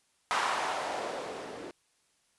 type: noise with low-pass filter sweep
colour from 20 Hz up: violet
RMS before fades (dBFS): -34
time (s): 0.31-1.71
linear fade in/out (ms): 0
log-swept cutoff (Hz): 1100 to 360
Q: 1.9
effects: white hiss -71 dBFS RMS until 2.38 s + resampled to 24000 Hz